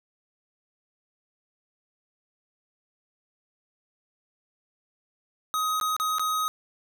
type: tone with dropouts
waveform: square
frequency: 1259 Hz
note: D#6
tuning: 20 cents sharp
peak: -25 dBFS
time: 5.54-6.48 s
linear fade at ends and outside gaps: 0 ms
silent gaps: 5.8-5.812 / 5.965-5.999 / 6.184-6.195 s
effects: none